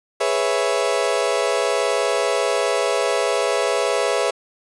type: chord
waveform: 35% pulse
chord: C# minor seventh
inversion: second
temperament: equal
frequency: 415.3 / 493.9 / 554.4 / 659.3 Hz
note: G#4 / B4 / C#5 / E5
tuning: 0 / 0 / 0 / 0 cents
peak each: -22 dBFS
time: 0.2-4.31 s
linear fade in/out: 10 ms
effects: resampled to 24000 Hz